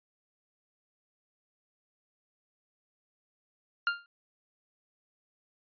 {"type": "tone with exponential decay", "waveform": "40% pulse", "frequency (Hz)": 1400, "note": "F6", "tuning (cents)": 4, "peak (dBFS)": -21, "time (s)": [3.87, 4.06], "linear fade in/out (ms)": 1, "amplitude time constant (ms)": 40, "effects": ["resampled to 11025 Hz"]}